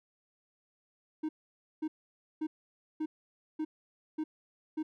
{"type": "tone bursts", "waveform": "triangle", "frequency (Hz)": 311.1, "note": "D#4", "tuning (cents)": 0, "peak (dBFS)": -29, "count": 7, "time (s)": [1.23, 4.83], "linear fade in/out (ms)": 10, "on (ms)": 60, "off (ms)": 530, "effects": []}